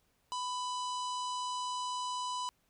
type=harmonic tone with a mistuned harmonic; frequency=996 Hz; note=B5; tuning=14 cents sharp; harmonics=1 / 3 / 4 / 5 / 6 / 7 / 8 / 9; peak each=-35 / -45 / -47 / -49 / -51 / -52 / -53 / -54 dBFS; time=0.32-2.49 s; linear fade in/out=0 ms; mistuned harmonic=8; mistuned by=-16 cents; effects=pink hiss -74 dBFS RMS until 2.69 s